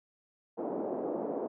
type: band-pass noise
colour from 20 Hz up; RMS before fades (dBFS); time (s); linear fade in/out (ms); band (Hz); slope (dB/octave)
pink; -35; 0.57-1.48; 20; 270 to 710; 24
effects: none